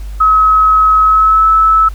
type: tone with pitch glide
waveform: sine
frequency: 1281 to 1305.7 Hz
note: E6 to E6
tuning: -50 to -17 cents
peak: -5 dBFS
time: 0.2-1.89 s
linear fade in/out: 10 ms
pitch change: +33 cents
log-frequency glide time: 1.03-1.46 s
effects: added 50 Hz sine -21 dBFS peak until 1.94 s + pink hiss -42 dBFS RMS until 1.94 s

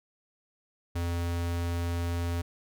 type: tone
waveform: square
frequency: 85.8 Hz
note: F2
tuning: 30 cents flat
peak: -29 dBFS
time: 0.95-2.42 s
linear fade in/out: 10 ms
effects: none

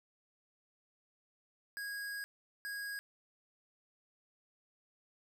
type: tone bursts at uneven times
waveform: square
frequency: 1645 Hz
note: G#6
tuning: 17 cents flat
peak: -40 dBFS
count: 2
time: 1.77-2.24 / 2.65-2.99 s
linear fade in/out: 0 ms
effects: none

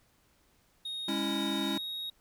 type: tone with pitch glide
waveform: triangle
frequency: 3729 to 3768 Hz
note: A#7 to A#7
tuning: 0 to +18 cents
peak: -34 dBFS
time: 0.85-2.1 s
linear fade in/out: 5 ms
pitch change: +18 cents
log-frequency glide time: 1.56-1.79 s
type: chord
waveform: square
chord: C# minor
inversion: second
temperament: equal with one note detuned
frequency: 204.1 / 277.2 / 329.6 Hz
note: G#3 / C#4 / E4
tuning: -30 / 0 / 0 cents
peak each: -36 dBFS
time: 1.08-1.78 s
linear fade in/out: 5 ms
effects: pink hiss -68 dBFS RMS until 2.2 s

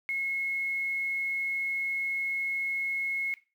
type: tone with quantisation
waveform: sine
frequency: 2173 Hz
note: C#7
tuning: 35 cents flat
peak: -28 dBFS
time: 0.09-3.34 s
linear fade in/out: 0 ms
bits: 9
effects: noise-tail reverb RT60 0.3 s tail -17 dB re dry

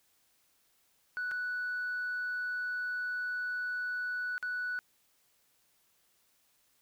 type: tone with dropouts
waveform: sine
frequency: 1480 Hz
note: F#6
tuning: in tune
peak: -31 dBFS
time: 1.17-4.79 s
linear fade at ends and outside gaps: 0 ms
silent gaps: 1.312-1.316 / 4.38-4.427 s
effects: tanh soft clip ceiling -30 dBFS + white hiss -71 dBFS RMS until 6.81 s

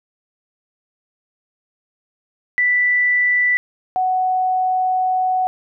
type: tone pair in turn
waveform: sine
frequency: 1975.5 / 743 Hz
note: B6 / F#5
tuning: 0 / +7 cents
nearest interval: octave + perfect fourth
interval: 1693 cents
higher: first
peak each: -13 / -15 dBFS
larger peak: first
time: 2.58-3.57 / 3.96-5.47 s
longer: second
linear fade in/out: 0 ms
effects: none

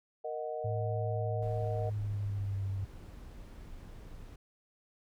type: chord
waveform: sine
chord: D# minor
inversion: second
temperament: equal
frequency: 466.2 / 622.3 / 740 Hz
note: A#4 / D#5 / F#5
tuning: 0 / 0 / 0 cents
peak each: -39 / -38 / -41 dBFS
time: 0.24-1.9 s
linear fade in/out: 10 ms
type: tone with pitch glide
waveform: sine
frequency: 108.2 to 97.52 Hz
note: A2 to G2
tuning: -29 to -8 cents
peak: -32 dBFS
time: 0.64-2.85 s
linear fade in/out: 10 ms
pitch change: -179 cents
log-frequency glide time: 1.55-2.7 s
type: noise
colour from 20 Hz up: brown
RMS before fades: -48 dBFS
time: 1.42-4.36 s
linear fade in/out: 5 ms
effects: none

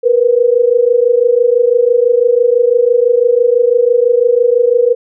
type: tone pair together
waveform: sine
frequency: 469.3 / 495.3 Hz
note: A#4 / B4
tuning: +12 / +5 cents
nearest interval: minor second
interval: 93 cents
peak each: -10 dBFS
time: 0.03-4.95 s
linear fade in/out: 20 ms
effects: none

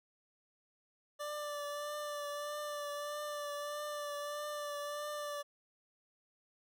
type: tone with vibrato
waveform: 25% pulse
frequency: 587.3 Hz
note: D5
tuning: in tune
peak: -35 dBFS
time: 1.19-5.43 s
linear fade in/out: 20 ms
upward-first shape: triangle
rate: 1.6 Hz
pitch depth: 26 cents each way
effects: none

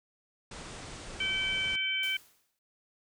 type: low-pass noise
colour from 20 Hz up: pink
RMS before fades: -44 dBFS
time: 0.51-1.76 s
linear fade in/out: 5 ms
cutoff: 9400 Hz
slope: 96 dB/octave
type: harmonic tone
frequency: 770 Hz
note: G5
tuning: 31 cents flat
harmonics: 2 / 3 / 4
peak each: -39 / -31 / -32 dBFS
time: 1.2-2.17 s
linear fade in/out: 5 ms
type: noise with exponential decay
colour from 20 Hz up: white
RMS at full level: -44 dBFS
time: 2.03-2.59 s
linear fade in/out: 2 ms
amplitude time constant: 120 ms
effects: none

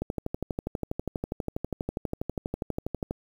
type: click train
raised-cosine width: 2 ms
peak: -16 dBFS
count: 39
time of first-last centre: 0.02-3.109 s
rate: 12.3 Hz
effects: 8-bit

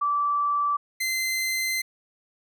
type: tone pair in turn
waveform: sine / sawtooth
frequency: 1161 / 2069 Hz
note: D6 / C7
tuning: -20 / -20 cents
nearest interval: minor seventh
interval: 1000 cents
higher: second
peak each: -21 dBFS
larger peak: neither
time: 0.01-0.77 / 1-1.82 s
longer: second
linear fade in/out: 10 ms
effects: none

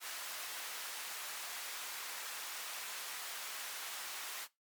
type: high-pass noise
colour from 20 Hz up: pink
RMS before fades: -44 dBFS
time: 0-4.48 s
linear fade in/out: 50 ms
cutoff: 1100 Hz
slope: 12 dB/octave
effects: noise-tail reverb RT60 0.2 s tail -20 dB re dry + MP3 96 kbps

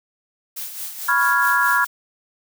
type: noise with tremolo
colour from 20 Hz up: blue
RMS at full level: -29 dBFS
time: 0.56-1.87 s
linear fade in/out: 10 ms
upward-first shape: sine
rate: 4.6 Hz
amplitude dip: 55%
type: chord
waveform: sine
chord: C# dominant seventh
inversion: third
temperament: equal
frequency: 987.8 / 1108.7 / 1396.9 / 1661.2 Hz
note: B5 / C#6 / E#6 / G#6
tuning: 0 / 0 / 0 / 0 cents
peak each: -21 / -24 / -19 / -19 dBFS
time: 1.08-1.85 s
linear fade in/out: 10 ms
effects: none

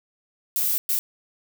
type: noise bursts at uneven times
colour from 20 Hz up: violet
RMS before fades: -23 dBFS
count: 2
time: 0.56-0.78 / 0.89-0.99 s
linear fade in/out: 0 ms
effects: none

